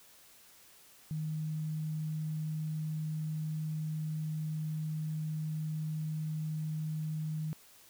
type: tone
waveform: sine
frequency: 155.56 Hz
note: D#3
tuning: in tune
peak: -33 dBFS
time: 1.11-7.53 s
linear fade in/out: 0 ms
effects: white hiss -59 dBFS RMS until 7.89 s